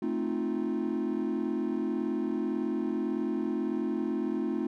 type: chord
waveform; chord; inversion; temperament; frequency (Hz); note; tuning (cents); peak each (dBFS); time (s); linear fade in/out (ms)
triangle; F dominant seventh; first; equal; 220 / 261.6 / 311.1 / 349.2; A3 / C4 / Eb4 / F4; 0 / 0 / 0 / 0; -31; 0.02-4.67; 5
effects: tanh soft clip ceiling -20 dBFS